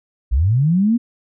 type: linear sweep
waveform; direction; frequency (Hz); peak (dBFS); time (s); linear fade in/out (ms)
sine; up; 51.91 to 243.7; -12; 0.31-0.98; 20
effects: none